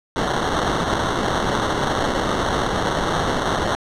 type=noise with sample-and-hold; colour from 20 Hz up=blue; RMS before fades=-21 dBFS; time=0.16-3.75 s; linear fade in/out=0 ms; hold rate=2450 Hz; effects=low-pass 6000 Hz 12 dB/octave